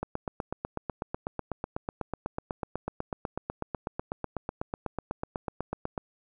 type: click train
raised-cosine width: 1 ms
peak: -17 dBFS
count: 49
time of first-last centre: 0.03-5.978 s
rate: 8.07 Hz
effects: none